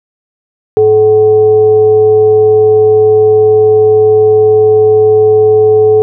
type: tone with frequency modulation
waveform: sine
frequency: 430.5 Hz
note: A4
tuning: 38 cents flat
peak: -3 dBFS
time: 0.77-6.02 s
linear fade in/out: 0 ms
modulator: 324 Hz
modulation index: 0.3
effects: none